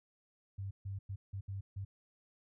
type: tone bursts at uneven times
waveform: sine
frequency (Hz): 98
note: G2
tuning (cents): 0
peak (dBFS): -38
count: 6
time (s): 0.58-0.71 / 0.85-0.99 / 1.09-1.16 / 1.33-1.41 / 1.48-1.61 / 1.76-1.85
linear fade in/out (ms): 10
effects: none